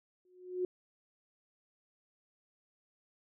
sine tone with exponential growth, 364 Hz, F#4, 28 cents flat, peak -28 dBFS, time 0.25-0.65 s, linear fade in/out 2 ms, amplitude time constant 86 ms, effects none

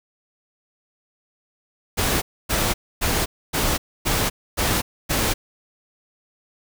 pink noise bursts, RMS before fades -21 dBFS, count 7, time 1.97-5.34 s, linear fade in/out 20 ms, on 250 ms, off 270 ms, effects none

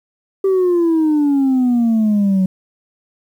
sine exponential sweep, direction down, 391.3 to 185 Hz, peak -9 dBFS, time 0.44-2.46 s, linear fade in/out 5 ms, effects tanh soft clip ceiling -10 dBFS + 8-bit

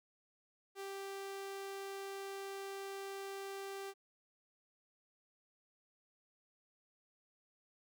sawtooth tone, 392.3 Hz, G4, 1 cent sharp, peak -39 dBFS, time 0.75-3.94 s, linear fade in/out 50 ms, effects none

